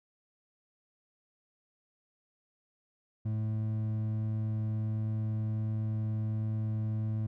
triangle tone pair together, 108.9 / 217.1 Hz, A2 / A3, -17 / -23 cents, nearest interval octave, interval 1194 cents, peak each -28 / -38 dBFS, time 3.25-7.27 s, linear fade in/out 10 ms, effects none

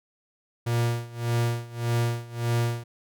45% pulse tone with tremolo, 118.1 Hz, A#2, 23 cents sharp, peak -21 dBFS, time 0.66-2.84 s, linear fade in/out 10 ms, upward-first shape sine, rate 1.7 Hz, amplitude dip 90%, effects none

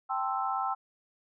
sine chord, A minor seventh, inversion third, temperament equal, 784 / 880 / 1046.5 / 1318.5 Hz, G5 / A5 / C6 / E6, 0 / 0 / 0 / 0 cents, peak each -32 / -37 / -35 / -33 dBFS, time 0.09-0.75 s, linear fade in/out 20 ms, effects none

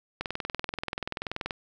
click train, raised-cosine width 0.3 ms, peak -15 dBFS, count 28, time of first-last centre 0.21-1.508 s, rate 20.8 Hz, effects none

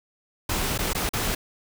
pink noise with dropouts, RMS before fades -26 dBFS, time 0.49-1.35 s, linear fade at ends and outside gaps 5 ms, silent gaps 0.778-0.788 / 0.933-0.948 / 1.092-1.134 s, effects none

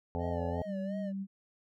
harmonic tone, 85.9 Hz, F2, 28 cents flat, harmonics 1 / 2 / 3 / 5 / 6 / 7 / 8 / 9 / 10, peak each -36 / -40 / -40 / -40 / -42 / -45 / -48 / -43 / -44 dBFS, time 0.15-0.62 s, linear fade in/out 0 ms
triangle tone with vibrato, 599 Hz, D5, 34 cents sharp, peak -37 dBFS, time 0.18-1.13 s, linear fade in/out 50 ms, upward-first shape sine, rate 2.8 Hz, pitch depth 92 cents each way
sine tone, 194.8 Hz, G3, 11 cents flat, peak -34 dBFS, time 0.65-1.27 s, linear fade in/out 50 ms
effects none

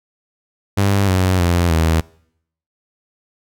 sawtooth tone with pitch steps, 99.6 / 92.93 / 86.71 / 80.9 Hz, G2 / F#2 / F2 / E2, +28 / +8 / -12 / -32 cents, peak -9 dBFS, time 0.77-2.01 s, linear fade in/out 10 ms, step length 310 ms, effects noise-tail reverb RT60 0.7 s tail -24 dB re dry

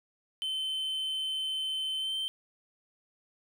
triangle tone with pitch glide, 3073 to 3112 Hz, G7 to G7, -35 to -13 cents, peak -29 dBFS, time 0.42-2.28 s, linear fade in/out 0 ms, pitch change +22 cents, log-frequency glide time 1.98-2.14 s, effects none

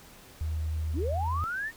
sine tone with pitch glide, 78.6 to 82.79 Hz, D#2 to E2, +18 to +8 cents, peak -28 dBFS, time 0.41-1.44 s, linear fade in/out 0 ms, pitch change +90 cents, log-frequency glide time 1.12-1.17 s
sine linear sweep, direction up, 215.8 to 1864.7 Hz, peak -30 dBFS, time 0.93-1.72 s, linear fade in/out 50 ms
effects pink hiss -52 dBFS RMS until 1.76 s

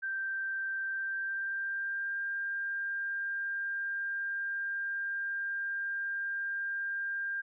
sine tone with pitch glide, 1568 to 1597.3 Hz, G6 to G6, 0 to +32 cents, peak -32 dBFS, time 0.02-7.42 s, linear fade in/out 20 ms, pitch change +32 cents, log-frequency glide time 0.88-2.21 s, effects none

